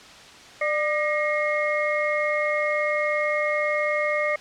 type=tone cluster; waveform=sine; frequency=597 / 1204 / 1885 / 2153 Hz; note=D5 / D6 / A#6 / C7; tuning=+28 / +43 / +19 / +49 cents; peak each=-24 / -30 / -30 / -26 dBFS; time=0.61-4.36 s; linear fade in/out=5 ms; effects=white hiss -45 dBFS RMS until 4.4 s + low-pass 5000 Hz 12 dB/octave